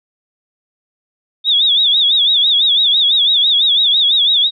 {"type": "tone with vibrato", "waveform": "sine", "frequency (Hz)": 3560, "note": "A7", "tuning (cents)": 20, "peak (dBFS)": -9, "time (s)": [1.44, 4.51], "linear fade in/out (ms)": 50, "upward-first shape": "sine", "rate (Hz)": 6, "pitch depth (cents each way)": 130, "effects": []}